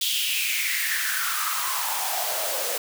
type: noise with high-pass filter sweep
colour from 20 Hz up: white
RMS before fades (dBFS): -26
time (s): 0.01-2.78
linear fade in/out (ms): 5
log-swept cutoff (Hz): 3400 to 480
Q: 5.5
effects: none